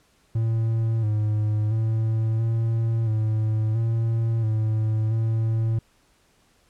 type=tone with pitch steps; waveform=triangle; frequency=113 / 106.6 / 111.3 / 113.8 / 109 / 114 / 109.2 / 112.4 Hz; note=A2 / G#2 / A2 / A#2 / A2 / A#2 / A2 / A2; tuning=+47 / +46 / +20 / -41 / -16 / -38 / -13 / +37 cents; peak=-18 dBFS; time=0.35-5.79 s; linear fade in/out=5 ms; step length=680 ms; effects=pink hiss -62 dBFS RMS until 6.69 s + low-pass 11000 Hz 12 dB/octave